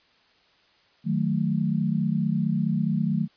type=chord; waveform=sine; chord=D# diminished; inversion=none; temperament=equal; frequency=155.56 / 185 / 220 Hz; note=D#3 / F#3 / A3; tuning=0 / 0 / 0 cents; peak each=-26 dBFS; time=1.04-3.28 s; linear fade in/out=50 ms; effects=white hiss -61 dBFS RMS until 3.36 s + resampled to 11025 Hz